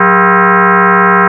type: tone with frequency modulation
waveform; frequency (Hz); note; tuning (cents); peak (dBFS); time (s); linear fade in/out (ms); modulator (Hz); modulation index
sine; 110; A2; 0; -4; 0-1.28; 5; 294; 5.6
effects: none